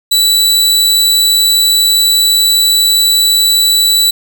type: tone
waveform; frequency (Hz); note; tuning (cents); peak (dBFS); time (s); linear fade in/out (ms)
sawtooth; 3951; B7; 0; -4; 0.11-4.11; 10
effects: none